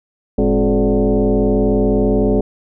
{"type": "tone with frequency modulation", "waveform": "sine", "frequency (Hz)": 110.9, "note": "A2", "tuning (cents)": 14, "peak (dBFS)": -11, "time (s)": [0.38, 2.41], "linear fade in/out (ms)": 5, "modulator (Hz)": 158, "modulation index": 2.8, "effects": []}